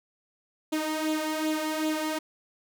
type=tone with flanger; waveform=sawtooth; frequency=311.1 Hz; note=D#4; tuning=in tune; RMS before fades=-29 dBFS; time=0.72-2.19 s; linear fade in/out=10 ms; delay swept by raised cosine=0.27 to 2.27 ms; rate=2.6 Hz; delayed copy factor=+0.6; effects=none